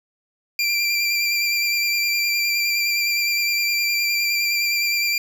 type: tone with vibrato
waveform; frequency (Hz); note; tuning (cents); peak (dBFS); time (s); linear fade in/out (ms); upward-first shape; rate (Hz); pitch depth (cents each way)
25% pulse; 2366; D7; +12; -15; 0.59-5.18; 2; square; 9.7; 17
effects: none